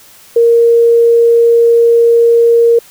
sine tone, 466.5 Hz, A#4, 1 cent sharp, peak -4 dBFS, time 0.36-2.79 s, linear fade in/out 5 ms, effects white hiss -40 dBFS RMS until 2.9 s

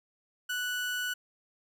30% pulse tone, 1480 Hz, F#6, in tune, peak -28 dBFS, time 0.49-1.14 s, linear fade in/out 10 ms, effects none

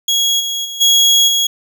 30% pulse tone with level steps, 3318 Hz, G#7, 2 cents flat, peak -9 / -15 / -21 / -5 / -9 dBFS, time 0.08-1.47 s, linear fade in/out 5 ms, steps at 0.39 / 0.64 / 0.8 / 1.27 s, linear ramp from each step 20 ms, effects none

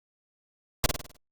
pink noise with echo, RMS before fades -20 dBFS, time 0.84-0.86 s, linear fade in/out 0 ms, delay 51 ms, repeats 6, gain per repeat -6 dB, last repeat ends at 1.166 s, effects Opus 48 kbps

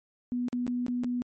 sine tone with dropouts, 245.4 Hz, B3, 11 cents flat, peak -27 dBFS, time 0.32-1.22 s, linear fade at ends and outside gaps 0 ms, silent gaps 0.484-0.529 / 0.667-0.678 / 0.865-0.882 / 1.036-1.044 s, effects MP3 32 kbps

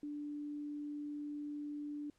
sine tone, 293.7 Hz, D4, in tune, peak -40 dBFS, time 0.03-2.1 s, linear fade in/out 2 ms, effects pink hiss -75 dBFS RMS until 2.18 s + low-pass 9000 Hz 12 dB/octave

